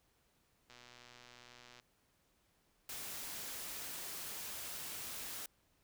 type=click train; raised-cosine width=0.2 ms; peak=-39 dBFS; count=135; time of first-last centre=0.7-1.798 s; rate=122 Hz
type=noise; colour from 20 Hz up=white; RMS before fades=-45 dBFS; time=2.89-5.46 s; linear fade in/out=2 ms
effects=pink hiss -75 dBFS RMS until 5.83 s